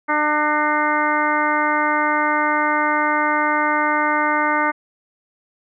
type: harmonic tone with a mistuned harmonic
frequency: 300 Hz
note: D4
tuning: 37 cents sharp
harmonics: 1 / 2 / 3 / 4 / 5 / 6 / 7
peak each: -25 / -26 / -21 / -22 / -23 / -27 / -25 dBFS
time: 0.08-4.72 s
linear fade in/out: 20 ms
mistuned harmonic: 6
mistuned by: +36 cents
effects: none